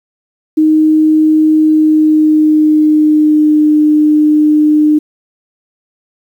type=tone with pitch glide; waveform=sine; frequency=311.1 to 302.9 Hz; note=D#4 to D#4; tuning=0 to -46 cents; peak=-5 dBFS; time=0.57-4.99 s; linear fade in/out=10 ms; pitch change=-46 cents; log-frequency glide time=1.57-3.73 s; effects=7-bit